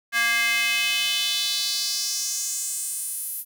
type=tone with high-pass filter sweep; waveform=square; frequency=233.1 Hz; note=A#3; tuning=in tune; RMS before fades=-25 dBFS; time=0.12-3.45 s; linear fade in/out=50 ms; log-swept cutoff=1700 to 12000 Hz; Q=3.1; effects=none